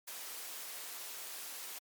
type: high-pass noise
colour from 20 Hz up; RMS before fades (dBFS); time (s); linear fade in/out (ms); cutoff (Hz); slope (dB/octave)
white; -45; 0.07-1.79; 10; 390; 12
effects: MP3 96 kbps